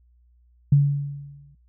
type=tone with exponential decay; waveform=sine; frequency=142.3 Hz; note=C#3; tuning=46 cents sharp; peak=-10 dBFS; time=0.72-1.55 s; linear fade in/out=5 ms; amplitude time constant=180 ms; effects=noise-tail reverb RT60 0.2 s tail -20 dB re dry + added 60 Hz sine -55 dBFS peak until 1.68 s

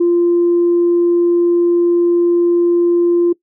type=tone; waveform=sine; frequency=346.3 Hz; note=F4; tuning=15 cents flat; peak=-8 dBFS; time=0-3.33 s; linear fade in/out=10 ms; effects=noise-tail reverb RT60 0.1 s tail -21 dB re dry + tanh soft clip ceiling -6 dBFS

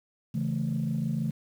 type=chord; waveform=sine; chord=A major; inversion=first; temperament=equal with one note detuned; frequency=138.59 / 164.81 / 219.2 Hz; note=C#3 / E3 / A3; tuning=0 / 0 / -6 cents; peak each=-30 dBFS; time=0.34-1.31 s; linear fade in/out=10 ms; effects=tanh soft clip ceiling -20 dBFS + 9-bit

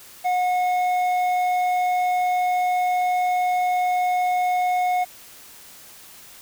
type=tone with hard clipping; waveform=sine; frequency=726 Hz; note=F#5; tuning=33 cents flat; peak=-20 dBFS; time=0.24-5.05 s; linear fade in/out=20 ms; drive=6 dB; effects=white hiss -45 dBFS RMS until 6.41 s

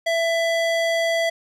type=tone with band-pass filter; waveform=square; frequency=665 Hz; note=E5; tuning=15 cents sharp; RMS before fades=-21 dBFS; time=0.06-1.3 s; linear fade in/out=10 ms; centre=1900 Hz; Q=0.56; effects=none

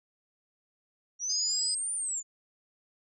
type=linear two-way sweep; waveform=sine; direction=up then down; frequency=5690 to 9280 to 6920 Hz; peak=-30 dBFS; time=1.19-2.23 s; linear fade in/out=50 ms; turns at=1.94 s
type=tone; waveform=sine; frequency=4963 Hz; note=D#8; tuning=5 cents flat; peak=-29 dBFS; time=1.29-1.75 s; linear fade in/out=10 ms
effects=none

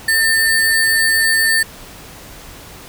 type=tone with sample-and-hold; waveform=sine; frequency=1796 Hz; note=A6; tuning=35 cents sharp; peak=-11 dBFS; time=0.08-1.63 s; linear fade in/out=5 ms; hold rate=6300 Hz; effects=pink hiss -37 dBFS RMS until 2.88 s

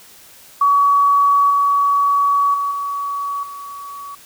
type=tone with level steps; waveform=sine; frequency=1132 Hz; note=C#6; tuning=36 cents sharp; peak=-10 / -12 / -17 / -20 / -29 dBFS; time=0.61-4.15 s; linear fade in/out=5 ms; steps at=1.5 / 2.54 / 2.71 / 3.43 s; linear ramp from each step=2 ms; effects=white hiss -44 dBFS RMS until 4.25 s

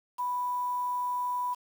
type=tone with quantisation; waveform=sine; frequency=987.8 Hz; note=B5; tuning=in tune; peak=-28 dBFS; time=0.18-1.55 s; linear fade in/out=20 ms; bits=8; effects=none

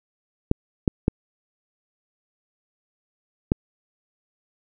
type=clicks; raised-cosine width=3 ms; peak=-4 dBFS; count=4; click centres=0.514 / 0.878 / 1.081 / 3.519 s; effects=none

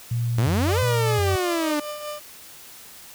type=tone with vibrato; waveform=sine; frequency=104.1 Hz; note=G#2; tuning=5 cents sharp; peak=-21 dBFS; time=0.11-1.36 s; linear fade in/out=5 ms; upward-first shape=square; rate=1.4 Hz; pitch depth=220 cents each way
type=exponential two-way sweep; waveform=sawtooth; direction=up then down; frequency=101.9 to 515 to 292.2 Hz; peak=-18 dBFS; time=0.38-1.8 s; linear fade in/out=5 ms; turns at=0.79 s
type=tone with tremolo; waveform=30% pulse; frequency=597 Hz; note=D5; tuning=28 cents sharp; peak=-26 dBFS; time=0.67-2.2 s; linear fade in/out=20 ms; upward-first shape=triangle; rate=5.1 Hz; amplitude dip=55%
effects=white hiss -44 dBFS RMS until 3.14 s

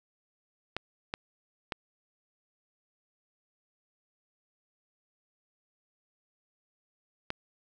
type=clicks; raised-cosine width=0.3 ms; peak=-16 dBFS; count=4; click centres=0.766 / 1.139 / 1.722 / 7.304 s; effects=none

